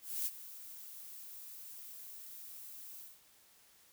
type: noise with ADSR envelope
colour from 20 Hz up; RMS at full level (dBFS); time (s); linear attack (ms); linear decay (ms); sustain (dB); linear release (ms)
violet; -35; 0.01-3.2; 250; 41; -15; 190
effects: white hiss -65 dBFS RMS until 3.92 s

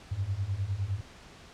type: beating tone pair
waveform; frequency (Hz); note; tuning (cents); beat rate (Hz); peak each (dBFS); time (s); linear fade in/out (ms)
sine; 92.5 / 102.3; F#2 / G#2; 0 / -26; 9.8; -33 / -31; 0.11-1.01; 10
effects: pink hiss -51 dBFS RMS until 1.53 s + low-pass 6000 Hz 12 dB/octave

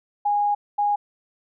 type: tone bursts at uneven times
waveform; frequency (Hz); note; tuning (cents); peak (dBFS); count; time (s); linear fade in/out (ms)
sine; 823; G#5; -16; -18; 2; 0.25-0.55 / 0.78-0.96; 10
effects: none

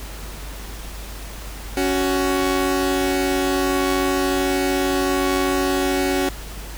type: tone pair together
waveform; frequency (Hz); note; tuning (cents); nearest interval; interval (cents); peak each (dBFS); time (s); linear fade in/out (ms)
sawtooth; 279.2 / 372.5; C#4 / F#4; +13 / +12; perfect fourth; 499; -17; 1.77-6.29; 2
effects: added 50 Hz sine -32 dBFS peak until 6.77 s + pink hiss -37 dBFS RMS until 6.77 s

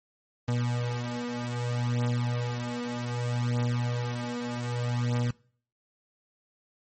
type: beating tone pair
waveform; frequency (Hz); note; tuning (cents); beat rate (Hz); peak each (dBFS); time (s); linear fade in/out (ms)
35% pulse; 120.7 / 121.34; B2 / B2; -39 / -30; 0.64; -29; 0.48-5.31; 5
effects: noise-tail reverb RT60 0.5 s tail -23 dB re dry + MP3 32 kbps

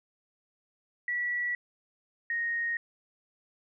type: tone pair in turn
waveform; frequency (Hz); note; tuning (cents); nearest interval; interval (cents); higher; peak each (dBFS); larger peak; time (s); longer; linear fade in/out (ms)
sine; 1944 / 1865.1; B6 / A#6; -28 / 0; minor second; 72; first; -28; neither; 1.08-1.55 / 2.3-2.77; neither; 2
effects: none

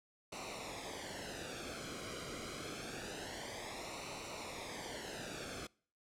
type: noise with flanger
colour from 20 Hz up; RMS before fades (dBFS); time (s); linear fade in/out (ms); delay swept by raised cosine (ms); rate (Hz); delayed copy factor
pink; -45; 0.32-5.67; 5; 0.6 to 1.14; 0.26; -0.75
effects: noise-tail reverb RT60 0.5 s tail -25 dB re dry + low-pass 8000 Hz 12 dB/octave

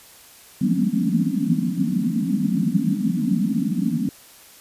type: band-pass noise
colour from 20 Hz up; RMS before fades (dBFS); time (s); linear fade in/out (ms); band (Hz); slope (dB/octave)
pink; -21; 0.61-4.09; 2; 160 to 280; 96
effects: white hiss -47 dBFS RMS until 4.6 s + resampled to 32000 Hz

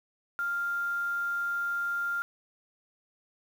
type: tone with quantisation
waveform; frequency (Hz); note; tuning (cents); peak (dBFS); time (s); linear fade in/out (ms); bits
sine; 1396.9; F6; 0; -28; 0.39-2.22; 0; 8
effects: none

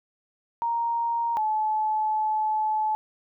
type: tone pair in turn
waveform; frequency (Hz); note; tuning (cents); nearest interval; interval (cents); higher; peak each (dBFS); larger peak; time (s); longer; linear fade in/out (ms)
sine; 933 / 862.6; A#5 / A5; +1 / -35; minor second; 136; first; -23 / -22; second; 0.62-1.37 / 1.37-2.95; second; 0
effects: none

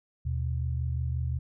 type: tone pair together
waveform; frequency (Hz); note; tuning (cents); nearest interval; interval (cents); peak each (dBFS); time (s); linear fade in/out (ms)
sine; 77.78 / 123.47; D#2 / B2; 0 / 0; minor sixth; 800; -29 / -31; 0.25-1.39; 10
effects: none

